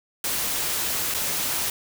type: noise with dropouts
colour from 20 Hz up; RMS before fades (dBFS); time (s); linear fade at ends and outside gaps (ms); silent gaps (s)
white; -26; 0.24-1.7; 2; 1.14-1.145
effects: none